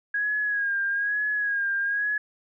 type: tone with vibrato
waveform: sine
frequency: 1646 Hz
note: G#6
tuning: 16 cents flat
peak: -23 dBFS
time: 0.14-2.18 s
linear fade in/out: 5 ms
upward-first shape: sine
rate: 1.1 Hz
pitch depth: 52 cents each way
effects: none